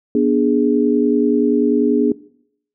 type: chord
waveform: sine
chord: G# diminished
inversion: first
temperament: equal with one note detuned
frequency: 243.4 / 293.7 / 415.3 Hz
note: B3 / D4 / G#4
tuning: -25 / 0 / 0 cents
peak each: -16 / -16 / -17 dBFS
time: 0.15-2.12 s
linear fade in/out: 2 ms
effects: noise-tail reverb RT60 0.7 s tail -21 dB re dry